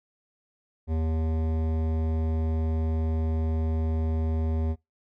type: tone with hard clipping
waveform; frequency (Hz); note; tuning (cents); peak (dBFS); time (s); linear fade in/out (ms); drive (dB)
sine; 79.9; D#2; +47; -26; 0.87-4.76; 50; 15
effects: noise-tail reverb RT60 0.2 s tail -24 dB re dry